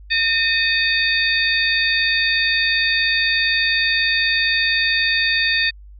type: harmonic tone with a mistuned harmonic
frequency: 911 Hz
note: A#5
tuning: 40 cents flat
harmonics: 2 / 3 / 4 / 5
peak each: -19 / -21 / -22 / -23 dBFS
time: 0.1-5.71 s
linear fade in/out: 20 ms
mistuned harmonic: 3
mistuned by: -140 cents
effects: added 50 Hz sine -38 dBFS peak until 5.99 s